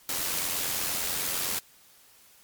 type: noise with amplitude modulation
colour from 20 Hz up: white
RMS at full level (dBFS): -28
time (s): 0.09-1.59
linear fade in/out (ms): 2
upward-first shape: sine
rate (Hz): 88.7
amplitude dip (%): 40
effects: white hiss -57 dBFS RMS until 2.43 s + MP3 96 kbps